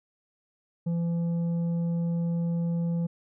sine tone with tanh clipping, 169.4 Hz, E3, 48 cents sharp, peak -26 dBFS, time 0.86-3.07 s, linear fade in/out 10 ms, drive 6 dB, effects none

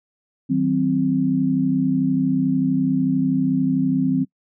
sine chord, C diminished, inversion first, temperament just, 156.98 / 188.37 / 261.6 Hz, Eb3 / Gb3 / C4, +16 / +31 / 0 cents, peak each -24 / -23 / -18 dBFS, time 0.49-4.25 s, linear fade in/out 20 ms, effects noise-tail reverb RT60 0.1 s tail -23 dB re dry

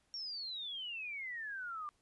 sine exponential sweep, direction down, 5600 to 1174.7 Hz, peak -40 dBFS, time 0.14-1.89 s, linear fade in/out 0 ms, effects pink hiss -75 dBFS RMS until 2.01 s + resampled to 24000 Hz

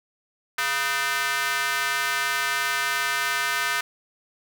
square tone with high-pass filter, 138.59 Hz, C#3, in tune, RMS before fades -25 dBFS, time 0.58-3.81 s, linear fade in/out 5 ms, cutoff 1500 Hz, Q 2, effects none

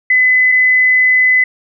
sine tone pair in turn, 2015 / 2015 Hz, B6 / B6, +34 / +34 cents, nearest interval unison, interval 0 cents, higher neither, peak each -7 dBFS, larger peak neither, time 0.1-0.52 / 0.52-1.44 s, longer second, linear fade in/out 5 ms, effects none

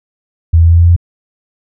sine tone with pitch steps, 82.41 / 83.08 / 83.75 / 84.43 / 85.12 / 85.81 / 86.51 Hz, E2 / E2 / E2 / E2 / F2 / F2 / F2, 0 / +14 / +28 / +42 / -44 / -30 / -16 cents, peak -3 dBFS, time 0.53-0.964 s, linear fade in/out 10 ms, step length 62 ms, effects none

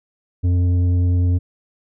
triangle tone with tanh clipping, 89 Hz, F2, 33 cents sharp, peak -15 dBFS, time 0.43-1.39 s, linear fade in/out 20 ms, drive 12 dB, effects none

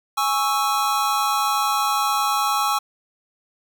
square chord, C# minor, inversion second, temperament equal, 830.6 / 1108.7 / 1318.5 Hz, G#5 / C#6 / E6, 0 / 0 / 0 cents, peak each -24 dBFS, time 0.17-2.79 s, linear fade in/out 10 ms, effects none

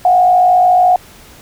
sine tone with frequency modulation, 726 Hz, F#5, 33 cents flat, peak -6 dBFS, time 0.05-0.96 s, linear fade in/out 2 ms, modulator 54.1 Hz, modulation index 0.49, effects pink hiss -40 dBFS RMS until 1.41 s

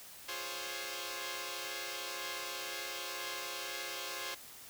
5% pulse chord, Db major seventh, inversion first, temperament equal, 349.2 / 415.3 / 523.3 / 554.4 Hz, F4 / Ab4 / C5 / Db5, 0 / 0 / 0 / 0 cents, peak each -35 / -35 / -32 / -33 dBFS, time 0.28-4.35 s, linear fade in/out 10 ms, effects white hiss -52 dBFS RMS until 4.69 s

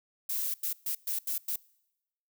violet noise bursts at uneven times, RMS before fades -32 dBFS, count 6, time 0.29-0.54 / 0.63-0.73 / 0.86-0.95 / 1.07-1.19 / 1.27-1.38 / 1.48-1.56 s, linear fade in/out 5 ms, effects noise-tail reverb RT60 0.9 s tail -24 dB re dry

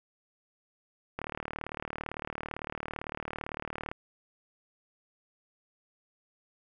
click train, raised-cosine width 0.5 ms, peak -20 dBFS, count 104, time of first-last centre 1.19-3.915 s, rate 37.8 Hz, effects none

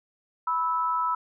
sine tone pair together, 987.8 / 1308.7 Hz, B5 / E6, 0 / -13 cents, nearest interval perfect fourth, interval 487 cents, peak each -26 dBFS, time 0.47-1.15 s, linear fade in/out 5 ms, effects none

